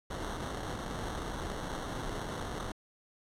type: noise with sample-and-hold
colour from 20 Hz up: pink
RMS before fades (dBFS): -38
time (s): 0.1-2.72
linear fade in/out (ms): 5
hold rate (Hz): 2450
effects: low-pass 10000 Hz 12 dB/octave